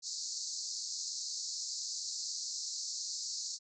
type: band-pass noise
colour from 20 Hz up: pink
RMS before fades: -40 dBFS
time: 0.02-3.59 s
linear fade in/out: 50 ms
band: 4200 to 7400 Hz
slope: 96 dB/octave
effects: none